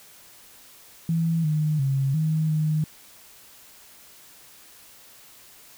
sine tone with pitch steps, 164.8 / 153.1 / 135.9 / 157.1 / 154.6 Hz, E3 / D#3 / C#3 / D#3 / D#3, 0 / -28 / -34 / +17 / -11 cents, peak -20 dBFS, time 1.09-2.84 s, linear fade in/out 2 ms, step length 350 ms, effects white hiss -50 dBFS RMS until 5.77 s

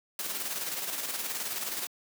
white noise with tremolo, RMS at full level -33 dBFS, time 0.19-1.87 s, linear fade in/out 2 ms, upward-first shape square, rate 19 Hz, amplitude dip 40%, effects high-pass 200 Hz 12 dB/octave

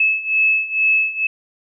sine beating tone pair, 2598 / 2600.2 Hz, E7 / E7, -26 / -24 cents, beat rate 2.2 Hz, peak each -19 / -16 dBFS, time 0-1.27 s, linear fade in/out 5 ms, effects none

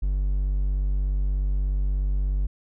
triangle tone, 48.36 Hz, G1, 23 cents flat, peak -19 dBFS, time 0.02-2.47 s, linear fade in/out 10 ms, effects none

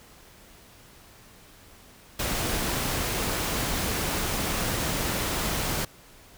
pink noise, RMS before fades -28 dBFS, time 2.19-5.85 s, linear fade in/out 5 ms, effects pink hiss -52 dBFS RMS until 6.37 s

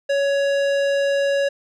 sine tone with tanh clipping, 559 Hz, C#5, 14 cents sharp, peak -19 dBFS, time 0.09-1.49 s, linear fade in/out 10 ms, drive 17 dB, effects none

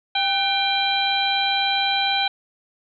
harmonic tone with a mistuned harmonic, 793 Hz, G5, 20 cents sharp, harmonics 1 / 2 / 3 / 4 / 5, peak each -23 / -29 / -26 / -25 / -24 dBFS, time 0.15-2.28 s, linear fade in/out 5 ms, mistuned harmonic 2, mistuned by -77 cents, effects none

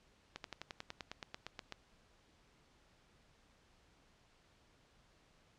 slowing click train, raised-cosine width 0.2 ms, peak -26 dBFS, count 14, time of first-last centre 0.36-1.723 s, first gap 82 ms, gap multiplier 1.04, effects pink hiss -69 dBFS RMS until 5.58 s + low-pass 6000 Hz 12 dB/octave

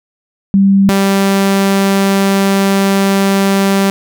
sine / sawtooth tone pair in turn, 196 / 196 Hz, G3 / G3, 0 / 0 cents, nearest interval unison, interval 0 cents, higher neither, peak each -5 dBFS, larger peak neither, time 0.54-0.89 / 0.89-3.9 s, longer second, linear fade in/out 0 ms, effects none

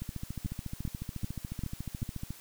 two click trains, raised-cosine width 5 ms, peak -24 / -21 dBFS, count 33 / 5, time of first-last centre 0.02-2.306 / 0.46-2.029 s, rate 14 / 2.55 Hz, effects white hiss -52 dBFS RMS until 2.4 s

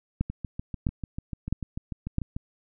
two click trains, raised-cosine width 5 ms, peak -12 / -20 dBFS, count 4 / 15, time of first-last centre 0.21-2.184 / 0.3-2.365 s, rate 1.52 / 6.78 Hz, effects none

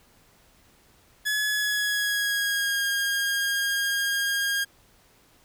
sawtooth tone with pitch glide, 1700 to 1621.4 Hz, G#6 to G#6, +40 to -42 cents, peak -20 dBFS, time 1.25-4.65 s, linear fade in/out 20 ms, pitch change -82 cents, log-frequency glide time 1.47-2.84 s, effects pink hiss -59 dBFS RMS until 5.44 s

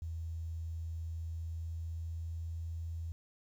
sine tone with pitch glide, 82 to 82.62 Hz, E2 to E2, -9 to +4 cents, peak -37 dBFS, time 0.02-3.12 s, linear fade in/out 0 ms, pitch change +13 cents, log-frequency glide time 1.05-2.52 s, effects 11-bit

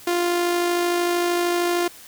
sawtooth tone with amplitude modulation, 349.2 Hz, F4, in tune, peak -14 dBFS, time 0.07-1.88 s, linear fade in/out 5 ms, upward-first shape sine, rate 53.1 Hz, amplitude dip 30%, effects white hiss -44 dBFS RMS until 2.07 s

